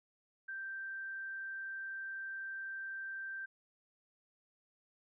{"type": "tone", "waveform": "sine", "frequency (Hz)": 1568, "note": "G6", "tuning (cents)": 0, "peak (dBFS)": -40, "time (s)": [0.48, 3.46], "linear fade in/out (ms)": 10, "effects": []}